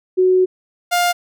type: tone pair in turn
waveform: sine / sawtooth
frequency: 370 / 704.5 Hz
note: F#4 / F5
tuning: 0 / +15 cents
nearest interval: major seventh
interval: 1115 cents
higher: second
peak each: -10 dBFS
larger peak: neither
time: 0.17-0.46 / 0.91-1.13 s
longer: first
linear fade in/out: 20 ms
effects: none